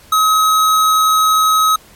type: tone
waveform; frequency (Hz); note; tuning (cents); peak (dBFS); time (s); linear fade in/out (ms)
square; 1274; D#6; +41; -10; 0.12-1.76; 5
effects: pink hiss -44 dBFS RMS until 1.95 s + MP3 64 kbps